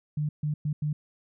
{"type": "tone bursts at uneven times", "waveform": "sine", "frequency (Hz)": 150, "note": "D3", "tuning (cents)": 37, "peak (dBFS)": -25, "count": 4, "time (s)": [[0.17, 0.29], [0.43, 0.54], [0.65, 0.73], [0.82, 0.93]], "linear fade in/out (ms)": 5, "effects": []}